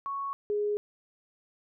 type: tone pair in turn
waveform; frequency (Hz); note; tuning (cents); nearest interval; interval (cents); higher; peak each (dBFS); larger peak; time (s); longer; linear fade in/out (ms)
sine; 1108.7 / 415.3; C#6 / G#4; 0 / 0; octave + perfect fourth; 1700; first; -31 / -26; second; 0.06-0.33 / 0.5-0.77; neither; 0
effects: none